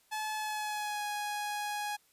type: tone with pitch glide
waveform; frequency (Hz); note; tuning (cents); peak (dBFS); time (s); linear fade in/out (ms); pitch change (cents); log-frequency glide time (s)
sawtooth; 860 to 831.2; A5 to G#5; -40 to +1; -30; 0.11-1.97; 20; -59; 0.36-1.04
effects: white hiss -68 dBFS RMS until 2.12 s + resampled to 32000 Hz